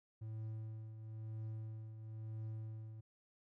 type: tone with tremolo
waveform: triangle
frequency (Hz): 110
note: A2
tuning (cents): 0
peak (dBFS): -39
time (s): 0.21-3.01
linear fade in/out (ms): 10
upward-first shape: triangle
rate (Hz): 1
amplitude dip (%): 60
effects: none